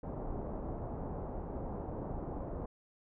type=low-pass noise; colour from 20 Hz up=pink; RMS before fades=-40 dBFS; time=0.03-2.66 s; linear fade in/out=5 ms; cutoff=870 Hz; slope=24 dB/octave; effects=none